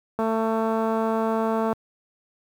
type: click train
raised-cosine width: 1 ms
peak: -12 dBFS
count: 344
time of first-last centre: 0.19-1.728 s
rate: 223 Hz
effects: high-pass 80 Hz 12 dB/octave + 8-bit